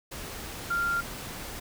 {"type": "tone in noise", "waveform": "sine", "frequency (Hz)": 1390, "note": "F6", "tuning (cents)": -9, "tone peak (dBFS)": -25, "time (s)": [0.7, 1.01], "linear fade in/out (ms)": 10, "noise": "pink", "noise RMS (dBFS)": -39, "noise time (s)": [0.11, 1.6], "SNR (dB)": 11, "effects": []}